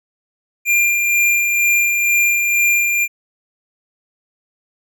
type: tone with tremolo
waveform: square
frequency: 2394 Hz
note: D7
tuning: 33 cents sharp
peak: -12 dBFS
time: 0.65-3.08 s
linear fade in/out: 50 ms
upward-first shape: sine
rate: 2.1 Hz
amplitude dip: 35%
effects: none